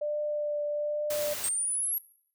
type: tone with vibrato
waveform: sine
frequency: 593 Hz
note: D5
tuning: 17 cents sharp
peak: -28 dBFS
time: 0.01-1.34 s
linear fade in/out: 10 ms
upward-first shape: triangle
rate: 1.2 Hz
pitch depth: 13 cents each way
type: noise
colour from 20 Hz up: white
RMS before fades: -36 dBFS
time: 1.1-1.49 s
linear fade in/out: 5 ms
type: exponential sweep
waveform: sine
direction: up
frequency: 8372 to 11600 Hz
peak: -27 dBFS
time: 1.44-1.98 s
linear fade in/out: 0 ms
effects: noise-tail reverb RT60 0.6 s tail -19 dB re dry